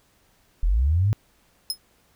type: linear sweep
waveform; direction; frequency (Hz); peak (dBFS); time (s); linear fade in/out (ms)
sine; up; 36.71 to 110; -17; 0.63-1.13; 0
type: tone with exponential decay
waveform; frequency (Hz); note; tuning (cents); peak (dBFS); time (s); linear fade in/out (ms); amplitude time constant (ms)
sawtooth; 5140; E8; -45; -17; 1.7-1.78; 1; 16
effects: pink hiss -62 dBFS RMS until 2.15 s